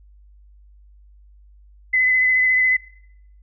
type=tone with vibrato; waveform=sine; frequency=2023 Hz; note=B6; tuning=41 cents sharp; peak=-14 dBFS; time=1.93-2.77 s; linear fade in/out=10 ms; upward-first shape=sine; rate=14 Hz; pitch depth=18 cents each way; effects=noise-tail reverb RT60 0.8 s tail -24 dB re dry + added 50 Hz sine -46 dBFS peak until 3.42 s